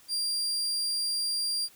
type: tone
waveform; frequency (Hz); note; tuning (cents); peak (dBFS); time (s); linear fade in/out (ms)
35% pulse; 4765; D8; +24; -26; 0.08-1.69; 50
effects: white hiss -57 dBFS RMS until 1.75 s